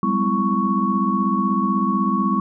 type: tone cluster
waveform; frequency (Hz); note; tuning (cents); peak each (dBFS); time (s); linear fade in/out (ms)
sine; 187.8 / 203.9 / 252.3 / 329 / 1111; F#3 / G#3 / B3 / E4 / C#6; +26 / -32 / +37 / -3 / +4; -25 / -21 / -25 / -28 / -21; 0.03-2.4; 2
effects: none